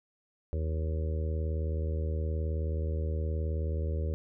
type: harmonic tone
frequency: 79 Hz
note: D#2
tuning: 27 cents sharp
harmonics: 1 / 2 / 3 / 4 / 5 / 6 / 7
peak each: -29 / -41 / -48 / -46 / -43 / -43 / -45 dBFS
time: 0.53-4.14 s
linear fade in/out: 0 ms
effects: none